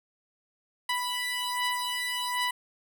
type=beating tone pair; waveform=15% pulse; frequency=987.8 / 989.1 Hz; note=B5 / B5; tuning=0 / +2 cents; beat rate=1.3 Hz; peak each=-24 / -26 dBFS; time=0.89-2.51 s; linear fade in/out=5 ms; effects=none